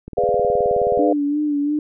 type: click train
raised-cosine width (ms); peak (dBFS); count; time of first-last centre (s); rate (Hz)
3; -20; 18; 0.08-0.975; 19
type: chord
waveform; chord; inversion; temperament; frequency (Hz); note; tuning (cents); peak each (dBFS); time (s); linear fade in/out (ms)
sine; G# diminished seventh; none; equal with one note detuned; 415.3 / 495.9 / 587.3 / 698.5; G#4 / B4 / D5 / F5; 0 / +7 / 0 / 0; -21 / -19 / -22 / -21; 0.17-1.13; 5
type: tone with vibrato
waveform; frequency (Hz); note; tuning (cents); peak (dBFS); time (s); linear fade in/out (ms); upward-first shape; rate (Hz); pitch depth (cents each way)
sine; 293.5; D4; -1; -17; 0.99-1.79; 2; sine; 2.9; 44
effects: none